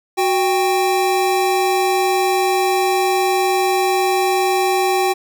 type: tone pair together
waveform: square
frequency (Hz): 370 / 789.9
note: F#4 / G5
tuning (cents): 0 / +13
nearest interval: octave + minor second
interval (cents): 1313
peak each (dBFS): -18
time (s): 0.17-5.14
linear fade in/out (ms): 20
effects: none